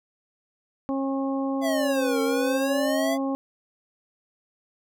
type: harmonic tone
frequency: 271.2 Hz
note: C#4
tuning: 38 cents flat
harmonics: 1 / 2 / 3 / 4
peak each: -25 / -31 / -35 / -37 dBFS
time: 0.89-3.35 s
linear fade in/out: 0 ms
type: exponential two-way sweep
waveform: square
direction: down then up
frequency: 684 to 452.1 to 684 Hz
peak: -25 dBFS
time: 1.61-3.18 s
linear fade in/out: 50 ms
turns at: 2.21 s
effects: none